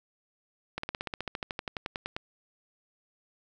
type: slowing click train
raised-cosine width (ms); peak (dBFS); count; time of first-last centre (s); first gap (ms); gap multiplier
0.3; -17; 19; 0.78-2.165; 54; 1.04
effects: none